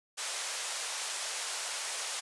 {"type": "band-pass noise", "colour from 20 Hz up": "white", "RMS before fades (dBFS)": -37, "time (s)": [0.17, 2.21], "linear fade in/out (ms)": 20, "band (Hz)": [520, 9600], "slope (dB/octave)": 24, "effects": ["resampled to 24000 Hz"]}